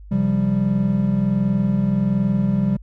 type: chord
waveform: triangle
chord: C suspended fourth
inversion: none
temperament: equal with one note detuned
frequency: 133.02 / 174.61 / 196 Hz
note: C3 / F3 / G3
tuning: +29 / 0 / 0 cents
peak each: -21 / -22 / -16 dBFS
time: 0.11-2.77 s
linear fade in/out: 10 ms
effects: added 50 Hz sine -37 dBFS peak until 2.82 s